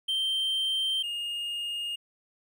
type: tone pair in turn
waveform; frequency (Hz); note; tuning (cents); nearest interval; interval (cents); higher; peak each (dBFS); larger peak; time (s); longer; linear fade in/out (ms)
triangle; 3136 / 2841; G7 / F7; 0 / +29; major second; 171; first; -24 / -29; first; 0.08-1.03 / 1.03-1.96; first; 10
effects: none